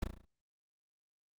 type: noise with echo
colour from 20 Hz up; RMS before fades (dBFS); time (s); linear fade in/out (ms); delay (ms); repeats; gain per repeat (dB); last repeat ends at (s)
brown; -31; 0.02-0.04; 5; 35; 6; -5; 0.25
effects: Opus 48 kbps